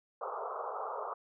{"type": "band-pass noise", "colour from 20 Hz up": "white", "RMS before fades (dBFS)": -39, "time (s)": [0.21, 1.14], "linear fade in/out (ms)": 5, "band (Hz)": [410, 1300], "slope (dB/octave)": 96, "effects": []}